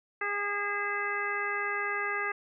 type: harmonic tone with a mistuned harmonic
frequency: 408.2 Hz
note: G#4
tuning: 30 cents flat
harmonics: 1 / 2 / 3 / 4 / 5 / 6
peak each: -38 / -40 / -35 / -34 / -34 / -43 dBFS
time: 0.21-2.32 s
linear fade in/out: 5 ms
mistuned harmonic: 6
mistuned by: +110 cents
effects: none